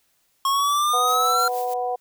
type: exponential sweep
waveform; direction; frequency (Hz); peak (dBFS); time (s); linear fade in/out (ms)
square; up; 1084 to 1382; -19; 0.45-1.48; 2
type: harmonic tone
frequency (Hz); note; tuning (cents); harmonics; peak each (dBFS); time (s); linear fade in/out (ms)
246.8; B3; -1; 2 / 3 / 4; -27 / -24 / -36; 0.93-1.96; 10
type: noise with tremolo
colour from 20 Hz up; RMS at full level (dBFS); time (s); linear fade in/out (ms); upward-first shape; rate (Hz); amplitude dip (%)
blue; -36; 1.07-1.74; 5; triangle; 6.3; 75
effects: white hiss -66 dBFS RMS until 2 s